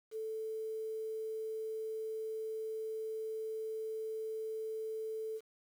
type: tone with quantisation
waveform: sine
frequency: 440 Hz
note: A4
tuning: in tune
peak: -37 dBFS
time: 0.11-5.41 s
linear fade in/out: 50 ms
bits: 10
effects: none